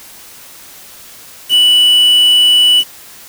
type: tone with quantisation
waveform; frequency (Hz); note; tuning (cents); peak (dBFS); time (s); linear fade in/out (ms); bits
triangle; 2960; F#7; 0; -4; 1.49-2.84; 50; 4
effects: white hiss -36 dBFS RMS until 3.28 s